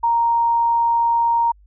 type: tone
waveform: sine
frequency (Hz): 932.3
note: A#5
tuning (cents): 0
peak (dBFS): -14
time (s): 0.03-1.52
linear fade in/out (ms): 10
effects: added 50 Hz sine -47 dBFS peak until 1.66 s